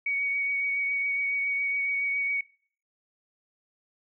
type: tone with vibrato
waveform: sine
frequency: 2244 Hz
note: C#7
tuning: 21 cents sharp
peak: -25 dBFS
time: 0.06-2.41 s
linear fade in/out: 5 ms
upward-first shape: sine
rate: 7.2 Hz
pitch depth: 15 cents each way
effects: noise-tail reverb RT60 0.5 s tail -24 dB re dry